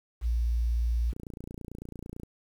sine tone, 58.27 Hz, A#1, in tune, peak -24 dBFS, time 0.21-1.14 s, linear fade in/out 50 ms
click train, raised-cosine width 3 ms, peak -27 dBFS, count 33, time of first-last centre 1.13-2.233 s, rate 29 Hz
effects 9-bit

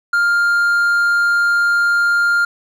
triangle tone, 1402 Hz, F6, 6 cents sharp, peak -10 dBFS, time 0.13-2.45 s, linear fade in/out 5 ms, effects none

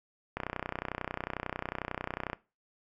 click train, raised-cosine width 0.5 ms, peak -18 dBFS, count 62, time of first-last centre 0.37-2.331 s, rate 31.1 Hz, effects noise-tail reverb RT60 0.3 s tail -20 dB re dry

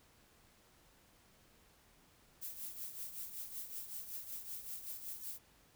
violet noise with tremolo, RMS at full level -43 dBFS, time 2.41-5.39 s, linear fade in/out 20 ms, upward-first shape triangle, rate 5.3 Hz, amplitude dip 70%, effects pink hiss -67 dBFS RMS until 5.75 s

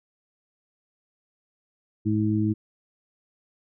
harmonic tone, 106.9 Hz, A2, 49 cents flat, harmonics 1 / 2 / 3, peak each -25 / -25 / -25 dBFS, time 2.05-2.54 s, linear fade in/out 20 ms, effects none

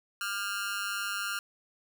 sawtooth tone with amplitude modulation, 1400 Hz, F6, 4 cents sharp, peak -24 dBFS, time 0.21-1.39 s, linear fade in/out 2 ms, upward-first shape sine, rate 203 Hz, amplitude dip 90%, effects none

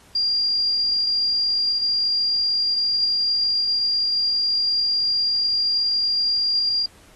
sine tone, 4786 Hz, D8, 32 cents sharp, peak -18 dBFS, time 0.15-6.86 s, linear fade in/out 5 ms, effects pink hiss -52 dBFS RMS until 7.15 s + AAC 32 kbps

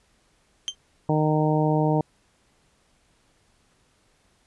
35% pulse tone with exponential decay, 3136 Hz, G7, in tune, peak -19 dBFS, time 0.68-0.75 s, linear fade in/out 0 ms, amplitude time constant 15 ms
harmonic tone, 153.8 Hz, D#3, 20 cents flat, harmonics 1 / 2 / 3 / 4 / 5 / 6, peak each -22 / -25 / -27 / -28 / -29 / -30 dBFS, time 1.09-2.01 s, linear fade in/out 2 ms
effects pink hiss -64 dBFS RMS until 4.46 s + resampled to 24000 Hz

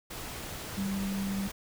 sine tone in noise, 196 Hz, G3, in tune, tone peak -30 dBFS, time 0.77-1.48 s, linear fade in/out 10 ms, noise pink, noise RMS -40 dBFS, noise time 0.1-1.52 s, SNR +7 dB, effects none

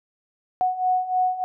sine beating tone pair, 735 / 738.3 Hz, F#5 / F#5, -12 / -4 cents, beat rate 3.3 Hz, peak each -25 / -21 dBFS, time 0.61-1.44 s, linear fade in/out 0 ms, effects none

